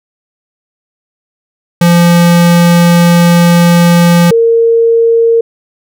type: tone pair in turn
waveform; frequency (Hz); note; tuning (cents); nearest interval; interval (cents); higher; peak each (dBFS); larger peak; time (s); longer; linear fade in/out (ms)
square / sine; 172.3 / 460; F3 / A#4; -23 / -23; octave + perfect fourth; 1700; second; -4; neither; 1.81-4.31 / 4.31-5.41; first; 5
effects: none